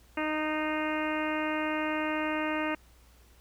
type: harmonic tone with a mistuned harmonic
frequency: 308.6 Hz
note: D#4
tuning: 14 cents flat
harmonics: 1 / 2 / 3 / 4 / 5 / 6 / 7 / 8 / 9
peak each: -32 / -35 / -37 / -38 / -39 / -40 / -40 / -41 / -42 dBFS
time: 0.17-2.75 s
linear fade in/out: 5 ms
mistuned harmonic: 7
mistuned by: -26 cents
effects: added 60 Hz sine -57 dBFS peak until 3.4 s + pink hiss -62 dBFS RMS until 3.4 s